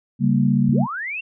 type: chord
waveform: sine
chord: G diminished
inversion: second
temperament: equal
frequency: 138.59 / 196 / 233.1 Hz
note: Db3 / G3 / Bb3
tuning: 0 / 0 / 0 cents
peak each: -19 dBFS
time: 0.19-0.87 s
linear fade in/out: 50 ms
type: linear sweep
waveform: sine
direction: up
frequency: 31.46 to 2773 Hz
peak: -25 dBFS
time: 0.68-1.21 s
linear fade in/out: 10 ms
effects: none